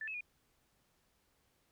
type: tone with pitch steps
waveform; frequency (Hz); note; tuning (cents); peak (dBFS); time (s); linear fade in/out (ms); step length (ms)
sine; 1761 / 2586 / 2443; A6 / E7 / D#7; +1 / -34 / -32; -39; 0.01-0.208; 2; 66
effects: pink hiss -75 dBFS RMS until 1.71 s